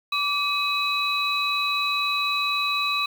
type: tone cluster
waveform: sine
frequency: 1158 / 2540 / 3938 Hz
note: D6 / D#7 / B7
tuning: -25 / +35 / -6 cents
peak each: -26 dBFS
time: 0.12-3.06 s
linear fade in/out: 5 ms
effects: 7-bit